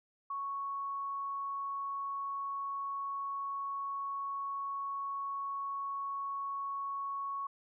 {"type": "tone", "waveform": "sine", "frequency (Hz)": 1108.7, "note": "C#6", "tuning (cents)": 0, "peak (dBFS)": -35, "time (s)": [0.3, 7.47], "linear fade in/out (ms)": 5, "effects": []}